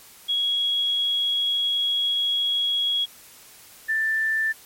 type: tone pair in turn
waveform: sine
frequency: 3322 / 1771.5 Hz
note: G#7 / A6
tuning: 0 / +11 cents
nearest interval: major seventh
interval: 1089 cents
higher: first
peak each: -20 dBFS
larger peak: neither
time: 0.28-3.06 / 3.88-4.53 s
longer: first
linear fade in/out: 20 ms
effects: white hiss -48 dBFS RMS until 4.65 s + MP3 64 kbps